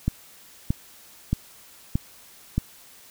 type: click train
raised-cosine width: 5 ms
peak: -9 dBFS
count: 5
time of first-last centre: 0.08-2.58 s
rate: 1.6 Hz
effects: white hiss -50 dBFS RMS until 3.1 s